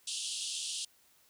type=band-pass noise; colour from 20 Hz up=pink; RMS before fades=-38 dBFS; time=0.07-0.85 s; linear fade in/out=5 ms; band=2800 to 10000 Hz; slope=96 dB/octave; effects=white hiss -66 dBFS RMS until 1.29 s